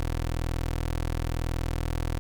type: tone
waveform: 20% pulse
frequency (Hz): 40.98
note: E1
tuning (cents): -9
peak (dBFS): -22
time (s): 0-2.19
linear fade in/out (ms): 0
effects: none